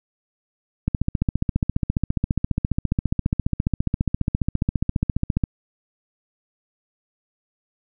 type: click train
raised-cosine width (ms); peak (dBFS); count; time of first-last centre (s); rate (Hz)
5; -7; 68; 0.88-5.438; 14.7
effects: none